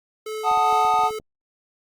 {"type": "tone with tremolo", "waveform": "square", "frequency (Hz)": 433.2, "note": "A4", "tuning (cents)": -27, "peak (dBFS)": -28, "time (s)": [0.26, 1.19], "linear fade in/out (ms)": 5, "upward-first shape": "sine", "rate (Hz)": 2.5, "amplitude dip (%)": 50}
{"type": "chord", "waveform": "triangle", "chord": "D# diminished", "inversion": "first", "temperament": "equal", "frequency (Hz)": [740, 880, 1244.5], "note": ["F#5", "A5", "D#6"], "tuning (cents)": [0, 0, 0], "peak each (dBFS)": -19, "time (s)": [0.43, 1.11], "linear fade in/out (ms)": 50}
{"type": "clicks", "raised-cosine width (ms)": 2, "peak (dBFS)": -29, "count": 9, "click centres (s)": [0.514, 0.575, 0.727, 0.85, 0.94, 0.991, 1.036, 1.108, 1.199]}
{"effects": ["Opus 48 kbps"]}